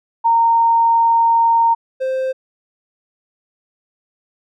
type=tone pair in turn; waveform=sine / triangle; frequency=922 / 523.1 Hz; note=A#5 / C5; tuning=-19 / -1 cents; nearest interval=minor seventh; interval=982 cents; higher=first; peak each=-10 / -15 dBFS; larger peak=first; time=0.24-1.75 / 2-2.33 s; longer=first; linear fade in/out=20 ms; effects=none